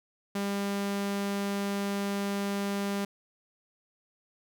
sawtooth tone, 200 Hz, G3, 35 cents sharp, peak -25 dBFS, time 0.35-3.05 s, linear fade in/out 5 ms, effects none

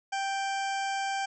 harmonic tone, 784 Hz, G5, in tune, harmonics 1 / 2 / 3 / 4 / 6 / 7 / 8 / 9 / 10, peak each -30 / -36 / -40 / -42 / -46 / -47 / -48 / -49 / -50 dBFS, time 0.12-1.26 s, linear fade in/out 10 ms, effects none

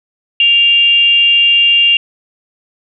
sine tone with frequency modulation, 2794 Hz, F7, in tune, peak -6 dBFS, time 0.4-1.97 s, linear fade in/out 2 ms, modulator 475 Hz, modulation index 0.28, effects none

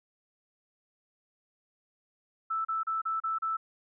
sine tone bursts, 1318.5 Hz, E6, in tune, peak -28 dBFS, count 6, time 2.5-3.57 s, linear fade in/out 10 ms, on 150 ms, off 34 ms, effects none

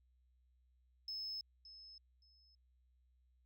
sine tone with echo, 5200 Hz, E8, 24 cents flat, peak -40 dBFS, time 1.08-1.41 s, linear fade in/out 2 ms, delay 570 ms, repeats 2, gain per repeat -14 dB, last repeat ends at 2.55 s, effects tanh soft clip ceiling -39 dBFS + added 62 Hz sine -70 dBFS peak until 3.45 s

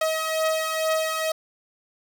sawtooth beating tone pair, 634 / 636.2 Hz, D#5 / D#5, +32 / +38 cents, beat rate 2.2 Hz, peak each -24 / -20 dBFS, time 0.01-1.32 s, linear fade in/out 5 ms, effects none

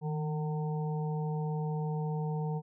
harmonic tone with a mistuned harmonic, 151.4 Hz, D#3, 47 cents flat, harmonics 1 / 3 / 5 / 6, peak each -31 / -40 / -44 / -45 dBFS, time 0.01-2.62 s, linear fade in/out 50 ms, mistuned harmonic 1, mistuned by +57 cents, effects none

